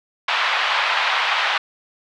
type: band-pass noise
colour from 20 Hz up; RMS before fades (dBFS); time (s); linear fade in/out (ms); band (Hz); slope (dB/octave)
pink; -20; 0.28-1.58; 5; 850 to 3600; 24
effects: none